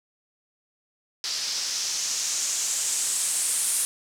blue noise with low-pass filter sweep, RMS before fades -27 dBFS, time 1.24-3.85 s, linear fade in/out 0 ms, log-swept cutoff 5000 to 9600 Hz, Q 3, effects none

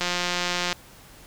click train, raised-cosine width 0.2 ms, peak -8 dBFS, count 128, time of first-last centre 0.01-0.728 s, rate 177 Hz, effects pink hiss -49 dBFS RMS until 1.26 s

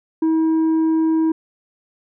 sine tone with tanh clipping, 320.8 Hz, E4, 47 cents flat, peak -15 dBFS, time 0.22-1.32 s, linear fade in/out 5 ms, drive 4 dB, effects none

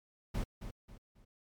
brown noise with echo, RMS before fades -34 dBFS, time 0.34-0.44 s, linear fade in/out 10 ms, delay 270 ms, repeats 3, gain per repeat -9 dB, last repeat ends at 1.25 s, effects MP3 96 kbps

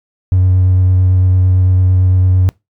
triangle tone with vibrato, 92.5 Hz, F#2, in tune, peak -4 dBFS, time 0.32-2.49 s, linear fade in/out 0 ms, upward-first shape sine, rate 8.9 Hz, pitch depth 13 cents each way, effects noise-tail reverb RT60 0.2 s tail -25 dB re dry + tanh soft clip ceiling -2 dBFS

